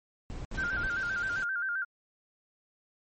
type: noise bursts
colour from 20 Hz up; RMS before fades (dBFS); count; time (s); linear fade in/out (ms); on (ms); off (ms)
brown; -38; 3; 0.3-0.876; 0; 150; 63
type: noise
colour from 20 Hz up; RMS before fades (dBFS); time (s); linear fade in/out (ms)
pink; -44; 0.54-1.44; 5
type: tone with vibrato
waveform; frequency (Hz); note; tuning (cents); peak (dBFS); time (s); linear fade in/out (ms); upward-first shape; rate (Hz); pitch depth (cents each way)
sine; 1480; F#6; 0; -29; 0.57-1.85; 20; square; 7.6; 82
effects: MP3 32 kbps